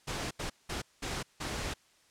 pink noise bursts at uneven times, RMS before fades -36 dBFS, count 5, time 0.07-0.31 / 0.39-0.5 / 0.69-0.82 / 1.02-1.23 / 1.4-1.74 s, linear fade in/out 10 ms, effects white hiss -65 dBFS RMS until 2.1 s + low-pass 8000 Hz 12 dB/octave

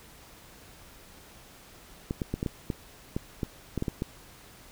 clicks, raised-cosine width 3 ms, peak -16 dBFS, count 12, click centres 2.109 / 2.218 / 2.34 / 2.429 / 2.462 / 2.702 / 3.165 / 3.432 / 3.777 / 3.824 / 3.882 / 4.021 s, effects pink hiss -52 dBFS RMS until 4.71 s

